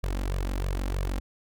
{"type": "tone with flanger", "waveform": "sawtooth", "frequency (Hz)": 46.52, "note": "F#1", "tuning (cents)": 10, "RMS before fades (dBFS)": -29, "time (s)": [0.03, 1.2], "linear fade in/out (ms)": 10, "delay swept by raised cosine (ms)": [1.7, 3.8], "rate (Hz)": 3.1, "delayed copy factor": 0.9, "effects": []}